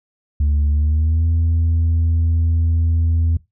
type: tone with pitch glide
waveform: sine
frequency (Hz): 73.4 to 82.39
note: D2 to E2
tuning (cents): 0 to 0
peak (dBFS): -11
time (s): 0.4-3.37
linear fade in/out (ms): 5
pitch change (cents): +200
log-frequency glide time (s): 0.71-1.26
effects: noise-tail reverb RT60 0.2 s tail -21 dB re dry + tanh soft clip ceiling -12 dBFS